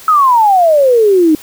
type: exponential sweep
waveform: sine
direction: down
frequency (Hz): 1303 to 300.8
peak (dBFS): -5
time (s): 0.08-1.35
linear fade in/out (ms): 2
effects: white hiss -35 dBFS RMS until 1.42 s